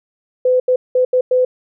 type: tone bursts at uneven times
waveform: sine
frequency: 506 Hz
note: B4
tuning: 42 cents sharp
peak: -10 dBFS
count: 5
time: 0.45-0.6 / 0.68-0.76 / 0.95-1.05 / 1.13-1.21 / 1.31-1.45 s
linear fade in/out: 5 ms
effects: none